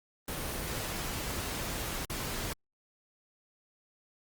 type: noise with dropouts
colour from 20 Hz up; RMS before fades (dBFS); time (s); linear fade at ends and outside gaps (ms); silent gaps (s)
pink; -36; 0.28-2.53; 2; 2.05-2.098
effects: Opus 24 kbps